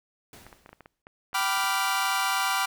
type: noise with exponential decay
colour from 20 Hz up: pink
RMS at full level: -46 dBFS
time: 0.33-1.02 s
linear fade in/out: 2 ms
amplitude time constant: 150 ms
type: clicks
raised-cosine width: 0.5 ms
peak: -31 dBFS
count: 12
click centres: 0.466 / 0.528 / 0.661 / 0.692 / 0.73 / 0.807 / 0.859 / 1.069 / 1.331 / 1.411 / 1.575 / 1.641 s
type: chord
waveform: sawtooth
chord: G dominant seventh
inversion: none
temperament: equal with one note detuned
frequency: 773.6 / 987.8 / 1174.7 / 1396.9 Hz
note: G5 / B5 / D6 / F6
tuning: -23 / 0 / 0 / 0 cents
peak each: -26 dBFS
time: 1.34-2.66 s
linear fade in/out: 10 ms
effects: none